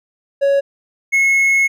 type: tone pair in turn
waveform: triangle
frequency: 557 / 2178 Hz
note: C#5 / C#7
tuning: +8 / -31 cents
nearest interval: 2 octaves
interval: 2361 cents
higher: second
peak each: -9 dBFS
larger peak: neither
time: 0.41-0.61 / 1.12-1.68 s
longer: second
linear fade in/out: 20 ms
effects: none